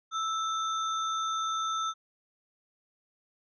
sine tone with sample-and-hold, 1319 Hz, E6, 1 cent sharp, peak -28 dBFS, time 0.11-1.94 s, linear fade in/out 50 ms, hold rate 4900 Hz, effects resampled to 16000 Hz

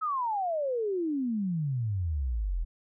sine exponential sweep, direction down, 1308 to 38.74 Hz, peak -27 dBFS, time 0.01-2.65 s, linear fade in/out 20 ms, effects none

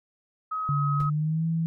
sine tone, 1270 Hz, D#6, 35 cents sharp, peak -27 dBFS, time 0.51-1.1 s, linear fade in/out 10 ms
sine tone with pitch glide, 143.5 to 163.89 Hz, D3 to E3, -40 to -10 cents, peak -23 dBFS, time 0.69-1.66 s, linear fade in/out 0 ms, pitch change +230 cents, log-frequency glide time 0.96-1.46 s
brown noise with exponential decay, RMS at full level -32 dBFS, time 1-1.12 s, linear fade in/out 2 ms, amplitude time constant 26 ms
effects none

